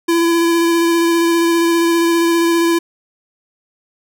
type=tone with vibrato; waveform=square; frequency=336.6 Hz; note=E4; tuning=36 cents sharp; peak=-12 dBFS; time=0.08-2.79 s; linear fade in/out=10 ms; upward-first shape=square; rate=15 Hz; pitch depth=11 cents each way; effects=none